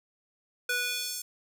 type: tone with high-pass filter sweep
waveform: square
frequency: 490.4 Hz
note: B4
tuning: 12 cents flat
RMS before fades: -32 dBFS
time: 0.69-1.22 s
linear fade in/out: 5 ms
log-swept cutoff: 1200 to 7300 Hz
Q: 1.3
effects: none